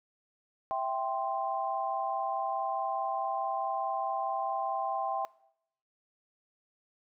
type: chord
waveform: sine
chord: C major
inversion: first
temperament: equal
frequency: 659.3 / 784 / 1046.5 Hz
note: E5 / G5 / C6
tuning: 0 / 0 / 0 cents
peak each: -35 / -32 / -35 dBFS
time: 0.71-5.25 s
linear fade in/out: 0 ms
effects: noise-tail reverb RT60 0.7 s tail -21 dB re dry